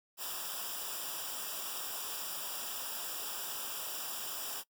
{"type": "noise with comb filter", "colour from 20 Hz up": "white", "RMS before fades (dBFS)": -40, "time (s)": [0.17, 4.64], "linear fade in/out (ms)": 50, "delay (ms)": 0.47, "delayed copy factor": -0.85, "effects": ["noise-tail reverb RT60 0.1 s tail -22 dB re dry"]}